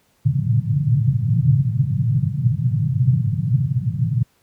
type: band-pass noise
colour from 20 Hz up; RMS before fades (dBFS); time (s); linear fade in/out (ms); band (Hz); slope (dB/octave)
pink; -18; 0.25-4.23; 10; 110 to 150; 48
effects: pink hiss -61 dBFS RMS until 4.42 s + high-pass 60 Hz 12 dB/octave